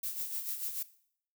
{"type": "noise with tremolo", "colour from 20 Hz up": "violet", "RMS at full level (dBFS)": -35, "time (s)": [0.03, 0.83], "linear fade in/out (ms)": 5, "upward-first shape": "sine", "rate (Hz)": 6.8, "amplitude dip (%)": 60, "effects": ["noise-tail reverb RT60 0.6 s tail -17 dB re dry"]}